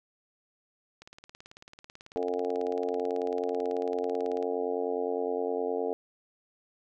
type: click train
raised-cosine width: 0.2 ms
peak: -30 dBFS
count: 63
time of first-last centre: 1.02-4.427 s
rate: 18.2 Hz
type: harmonic tone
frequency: 89.7 Hz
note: F2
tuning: 47 cents sharp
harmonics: 3 / 4 / 5 / 6 / 7 / 8 / 9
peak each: -38 / -38 / -30 / -40 / -38 / -39 / -41 dBFS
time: 2.16-5.93 s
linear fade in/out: 0 ms
effects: none